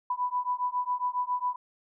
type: beating tone pair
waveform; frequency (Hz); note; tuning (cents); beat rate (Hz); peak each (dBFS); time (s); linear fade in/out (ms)
sine; 987.8 / 995.1; B5 / B5; 0 / +13; 7.3; -30; 0.1-1.56; 5
effects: none